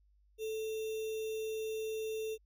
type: tone with sample-and-hold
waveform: sine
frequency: 438.8 Hz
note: A4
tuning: 5 cents flat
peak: -35 dBFS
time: 0.38-2.38 s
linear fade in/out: 50 ms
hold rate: 3150 Hz
effects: added 50 Hz sine -65 dBFS peak until 2.45 s